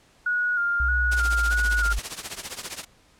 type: tone with vibrato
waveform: sine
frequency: 1429 Hz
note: F6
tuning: 39 cents sharp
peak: -21 dBFS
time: 0.26-1.93 s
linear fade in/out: 5 ms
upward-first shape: square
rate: 1.6 Hz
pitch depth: 33 cents each way
type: linear sweep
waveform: sine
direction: down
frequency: 64.3 to 50.9 Hz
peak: -23 dBFS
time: 0.8-1.99 s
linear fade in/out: 0 ms
type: noise with tremolo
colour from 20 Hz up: white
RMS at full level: -29 dBFS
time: 1.11-2.85 s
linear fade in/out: 10 ms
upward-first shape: triangle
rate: 15 Hz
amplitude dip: 90%
effects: pink hiss -58 dBFS RMS until 3.19 s + low-pass 9000 Hz 12 dB/octave